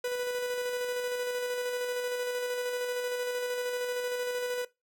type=tone with tremolo; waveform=45% pulse; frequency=493.9 Hz; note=B4; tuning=in tune; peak=-29 dBFS; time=0.04-4.65 s; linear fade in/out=5 ms; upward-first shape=square; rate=13 Hz; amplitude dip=25%; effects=noise-tail reverb RT60 0.2 s tail -19 dB re dry